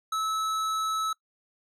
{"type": "tone with hard clipping", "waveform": "triangle", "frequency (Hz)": 1300, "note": "E6", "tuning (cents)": -24, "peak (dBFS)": -28, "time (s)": [0.12, 1.13], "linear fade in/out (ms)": 5, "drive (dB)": 17, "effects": ["noise-tail reverb RT60 0.1 s tail -23 dB re dry"]}